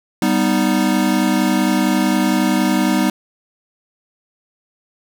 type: chord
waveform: square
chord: G augmented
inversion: none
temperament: equal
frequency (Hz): 196 / 246.9 / 311.1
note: G3 / B3 / D#4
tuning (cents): 0 / 0 / 0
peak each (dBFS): -19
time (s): 0.22-3.1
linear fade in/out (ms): 2
effects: none